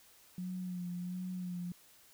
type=tone with vibrato; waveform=sine; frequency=180 Hz; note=F#3; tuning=47 cents flat; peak=-37 dBFS; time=0.38-1.72 s; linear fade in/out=2 ms; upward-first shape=sine; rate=1.4 Hz; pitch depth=35 cents each way; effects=white hiss -62 dBFS RMS until 2.13 s